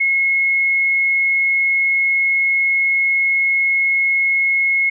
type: tone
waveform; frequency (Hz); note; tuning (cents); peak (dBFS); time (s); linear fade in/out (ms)
sine; 2171; C#7; -37; -13; 0-4.9; 10
effects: none